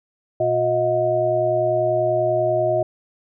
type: harmonic tone with a mistuned harmonic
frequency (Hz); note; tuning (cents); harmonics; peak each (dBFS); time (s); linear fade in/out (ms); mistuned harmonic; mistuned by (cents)
120; B2; -49; 1 / 3 / 5 / 6; -28 / -24 / -18 / -26; 0.4-2.83; 5; 5; +84
effects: none